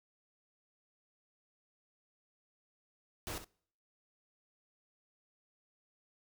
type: noise with echo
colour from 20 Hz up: pink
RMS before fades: -41 dBFS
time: 3.27-3.38 s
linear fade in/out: 0 ms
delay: 64 ms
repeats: 1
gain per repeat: -10 dB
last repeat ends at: 3.444 s
effects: noise-tail reverb RT60 0.6 s tail -26 dB re dry